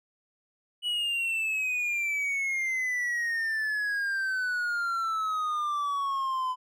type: exponential sweep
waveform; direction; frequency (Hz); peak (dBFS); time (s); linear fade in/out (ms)
triangle; down; 2954 to 1009; -25; 0.82-6.56; 50
effects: none

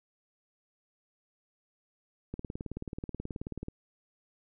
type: click train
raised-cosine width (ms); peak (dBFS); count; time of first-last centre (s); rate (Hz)
3; -24; 26; 2.34-3.684; 18.6
effects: none

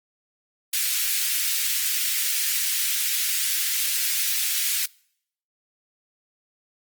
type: high-pass noise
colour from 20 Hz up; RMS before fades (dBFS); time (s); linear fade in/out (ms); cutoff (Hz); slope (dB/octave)
white; -24; 0.73-4.86; 5; 1800; 24
effects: noise-tail reverb RT60 0.7 s tail -26 dB re dry + Opus 24 kbps

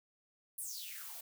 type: noise with high-pass filter sweep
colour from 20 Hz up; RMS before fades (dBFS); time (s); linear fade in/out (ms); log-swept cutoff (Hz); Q
blue; -45; 0.58-1.21; 5; 11000 to 540; 6.5
effects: none

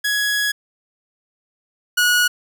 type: tone pair in turn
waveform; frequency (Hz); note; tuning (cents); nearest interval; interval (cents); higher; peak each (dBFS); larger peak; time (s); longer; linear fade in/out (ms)
sawtooth; 1673 / 1457.6; G#6 / F#6; +12 / -26; major second; 238; first; -14 / -10; second; 0.04-0.52 / 1.97-2.28; first; 10
effects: none

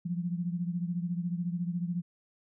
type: beating tone pair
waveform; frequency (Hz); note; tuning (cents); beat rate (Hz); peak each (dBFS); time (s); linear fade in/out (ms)
sine; 172.1 / 186.1; F3 / F#3; -25 / +10; 14; -31 / -36; 0.05-2.02; 10
effects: none

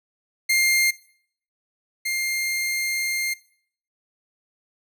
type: tone pair in turn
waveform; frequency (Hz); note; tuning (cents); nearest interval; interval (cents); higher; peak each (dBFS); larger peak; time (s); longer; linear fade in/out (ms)
sawtooth; 2113 / 2113; C7 / C7; +16 / +16; unison; 0; neither; -14 / -20; first; 0.49-0.91 / 2.05-3.34; second; 10
effects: noise-tail reverb RT60 0.6 s tail -20 dB re dry

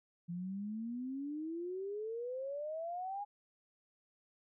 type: exponential sweep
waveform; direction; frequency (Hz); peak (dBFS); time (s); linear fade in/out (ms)
sine; up; 169.3 to 830; -38; 0.28-3.25; 20
effects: none

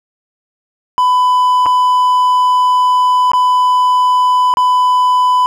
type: tone with dropouts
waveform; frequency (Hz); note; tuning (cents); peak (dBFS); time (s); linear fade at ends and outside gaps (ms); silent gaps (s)
triangle; 1000; B5; +21; -6; 0.98-5.46; 0; 1.659-1.664 / 3.317-3.334 / 4.539-4.571
effects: none

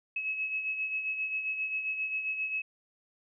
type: beating tone pair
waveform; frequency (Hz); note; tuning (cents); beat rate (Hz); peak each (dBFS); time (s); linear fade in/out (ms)
sine; 2574 / 2581.5; E7 / E7; -42 / -37; 7.5; -31 / -40; 0.16-2.62; 5
effects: none

